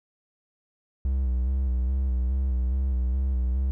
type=tone with vibrato; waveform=triangle; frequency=64.2 Hz; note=C2; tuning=32 cents flat; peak=-20 dBFS; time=1.05-3.71 s; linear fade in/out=0 ms; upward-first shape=square; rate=2.4 Hz; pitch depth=50 cents each way; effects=none